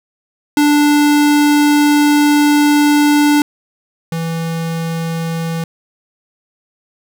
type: tone pair in turn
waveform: square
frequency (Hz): 293.7 / 164.83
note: D4 / E3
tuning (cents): 0 / 0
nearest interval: minor seventh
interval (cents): 1000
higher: first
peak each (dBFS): -9 / -18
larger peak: first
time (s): 0.57-3.42 / 4.12-5.64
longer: first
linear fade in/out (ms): 2
effects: none